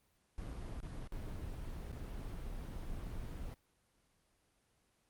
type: noise with dropouts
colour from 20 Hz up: brown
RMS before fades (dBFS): -43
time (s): 0.38-3.54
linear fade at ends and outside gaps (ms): 0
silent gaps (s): 0.534-0.538 / 0.802-0.829 / 1.074-1.123 / 1.918-1.928
effects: pink hiss -75 dBFS RMS until 5.09 s + Opus 24 kbps